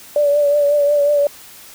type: tone with vibrato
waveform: sine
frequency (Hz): 580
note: D5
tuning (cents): -22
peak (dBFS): -11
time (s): 0.16-1.27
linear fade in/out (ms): 2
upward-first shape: triangle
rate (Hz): 5.5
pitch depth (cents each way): 39
effects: white hiss -40 dBFS RMS until 1.74 s